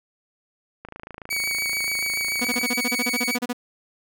click train, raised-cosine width 0.5 ms, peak -22 dBFS, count 49, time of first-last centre 0.85-2.615 s, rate 27.2 Hz
sawtooth tone with vibrato, 2252 Hz, C#7, 27 cents sharp, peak -20 dBFS, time 1.3-3.37 s, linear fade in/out 10 ms, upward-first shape square, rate 7 Hz, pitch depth 15 cents each way
sawtooth tone bursts, 244.8 Hz, B3, 15 cents flat, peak -19 dBFS, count 16, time 2.41-3.531 s, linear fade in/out 10 ms, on 41 ms, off 31 ms
effects none

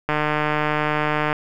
click train, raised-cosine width 0.5 ms, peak -6 dBFS, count 188, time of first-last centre 0.09-1.328 s, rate 151 Hz, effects 8-bit

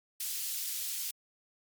white high-pass noise, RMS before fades -36 dBFS, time 0.2-1.11 s, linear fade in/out 5 ms, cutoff 3400 Hz, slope 12 dB/octave, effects MP3 96 kbps

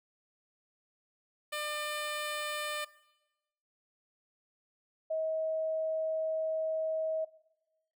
10% pulse / sine tone pair in turn, 599 / 636.7 Hz, D5 / D#5, +34 / +40 cents, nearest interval minor second, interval 106 cents, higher second, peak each -26 / -30 dBFS, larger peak first, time 1.52-2.85 / 5.1-7.25 s, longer second, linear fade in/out 10 ms, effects noise-tail reverb RT60 1.0 s tail -19 dB re dry

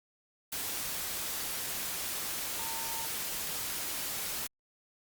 sine tone in noise, 909 Hz, A#5, 44 cents flat, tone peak -42 dBFS, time 2.59-3.06 s, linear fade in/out 5 ms, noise white, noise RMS -36 dBFS, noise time 0.52-4.47 s, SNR -9 dB, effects Opus 48 kbps

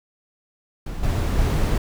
brown noise with level steps, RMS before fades -30 / -21 / -19 dBFS, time 0.86-1.78 s, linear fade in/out 5 ms, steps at 1.03 / 1.38 s, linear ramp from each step 5 ms, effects none

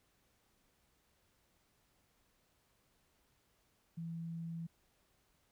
sine tone, 166.1 Hz, E3, 13 cents sharp, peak -40 dBFS, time 3.97-4.67 s, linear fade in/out 10 ms, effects pink hiss -75 dBFS RMS until 5.51 s

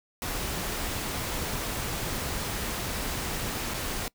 pink noise with dropouts, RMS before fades -32 dBFS, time 0.22-4.08 s, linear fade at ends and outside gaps 1 ms, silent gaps 3.738-3.742 s, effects noise-tail reverb RT60 0.1 s tail -22 dB re dry

